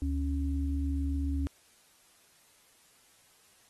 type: tone pair together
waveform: sine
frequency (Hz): 72.9 / 276.4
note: D2 / C#4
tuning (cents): -12 / -5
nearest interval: octave + major seventh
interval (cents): 2307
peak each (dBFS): -29 / -34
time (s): 0.02-1.47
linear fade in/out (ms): 0
effects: white hiss -63 dBFS RMS until 3.69 s + AAC 32 kbps